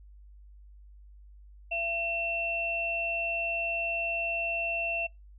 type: tone pair together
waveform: sine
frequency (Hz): 675 / 2700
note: E5 / E7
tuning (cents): +41 / +41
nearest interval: 2 octaves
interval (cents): 2400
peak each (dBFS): -34 / -30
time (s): 1.71-5.07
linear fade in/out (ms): 10
effects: noise-tail reverb RT60 0.2 s tail -24 dB re dry + added 50 Hz sine -49 dBFS peak until 5.38 s